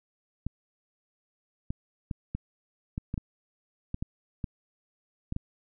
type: clicks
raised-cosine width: 5 ms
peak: -19 dBFS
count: 12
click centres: 0.466 / 1.705 / 2.112 / 2.35 / 2.979 / 3.141 / 3.178 / 3.944 / 4.025 / 4.442 / 5.324 / 5.364 s
effects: none